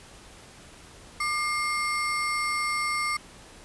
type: ring-modulated tone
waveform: square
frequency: 1661.2 Hz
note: G#6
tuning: in tune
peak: -23 dBFS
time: 1.2-3.17 s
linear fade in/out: 5 ms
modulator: 464 Hz
effects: pink hiss -49 dBFS RMS until 3.64 s + resampled to 24000 Hz